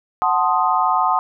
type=chord; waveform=sine; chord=F# diminished seventh; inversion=none; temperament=equal; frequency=740 / 880 / 1046.5 / 1244.5 Hz; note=F#5 / A5 / C6 / Eb6; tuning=0 / 0 / 0 / 0 cents; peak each=-20 dBFS; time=0.22-1.19 s; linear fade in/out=0 ms; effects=none